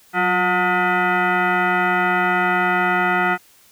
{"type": "tone with frequency modulation", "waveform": "sine", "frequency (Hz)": 356.3, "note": "F4", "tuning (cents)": 35, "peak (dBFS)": -15, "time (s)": [0.13, 3.38], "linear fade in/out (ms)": 50, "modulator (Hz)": 541, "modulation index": 3.2, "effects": ["white hiss -52 dBFS RMS until 3.71 s"]}